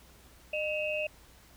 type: tone cluster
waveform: sine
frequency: 610 / 2559 / 2754 Hz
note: D#5 / D#7 / F7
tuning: -34 / +48 / -25 cents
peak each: -32 / -35 / -37 dBFS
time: 0.53-1.07 s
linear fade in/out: 5 ms
effects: added 60 Hz sine -60 dBFS peak until 1.56 s + pink hiss -58 dBFS RMS until 1.56 s